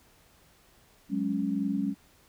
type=chord; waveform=sine; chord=F# suspended second; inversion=none; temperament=equal; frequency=185 / 207.7 / 277.2 Hz; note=F#3 / G#3 / C#4; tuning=0 / 0 / 0 cents; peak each=-33 / -30 / -30 dBFS; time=1.09-1.95 s; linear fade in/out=50 ms; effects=pink hiss -61 dBFS RMS until 2.28 s